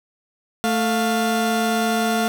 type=tone pair together; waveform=30% pulse; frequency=221.3 / 702.6 Hz; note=A3 / F5; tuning=+10 / +10 cents; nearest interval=octave + minor sixth; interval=2000 cents; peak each=-18 / -19 dBFS; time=0.64-2.28 s; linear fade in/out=0 ms; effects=none